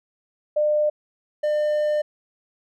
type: tone pair in turn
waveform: sine / triangle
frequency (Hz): 601 / 601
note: D5 / D5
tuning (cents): +40 / +40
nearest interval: unison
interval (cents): 0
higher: neither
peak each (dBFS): -17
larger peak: neither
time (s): 0.56-0.9 / 1.43-2.02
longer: second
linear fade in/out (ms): 10
effects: none